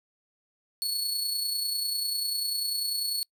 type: tone with amplitude modulation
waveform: sawtooth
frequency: 4400 Hz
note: C#8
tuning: 14 cents flat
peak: -23 dBFS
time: 0.82-3.23 s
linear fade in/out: 0 ms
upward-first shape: sine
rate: 30.1 Hz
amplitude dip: 40%
effects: noise-tail reverb RT60 0.1 s tail -26 dB re dry